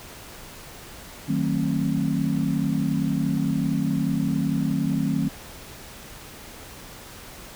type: chord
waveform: sine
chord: D# diminished seventh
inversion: none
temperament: just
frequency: 155.56 / 186.68 / 224 / 268.8 Hz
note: D#3 / F#3 / A3 / C4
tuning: 0 / +16 / +31 / +47 cents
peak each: -26 / -27 / -27 / -26 dBFS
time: 1.28-5.29 s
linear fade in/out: 10 ms
effects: pink hiss -42 dBFS RMS until 7.55 s